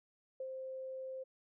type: tone with ADSR envelope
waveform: sine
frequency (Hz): 524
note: C5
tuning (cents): +2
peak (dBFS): -38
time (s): 0.4-1.24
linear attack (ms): 4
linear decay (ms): 65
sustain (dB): -3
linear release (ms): 15
effects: none